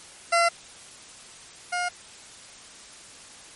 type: tone pair in turn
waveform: 20% pulse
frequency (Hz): 682 / 712.1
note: F5 / F5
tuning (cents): -41 / +33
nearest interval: minor second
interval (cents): 74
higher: second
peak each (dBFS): -13 / -20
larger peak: first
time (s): 0.32-0.49 / 1.72-1.89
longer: neither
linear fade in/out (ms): 10
effects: white hiss -46 dBFS RMS until 3.55 s + MP3 48 kbps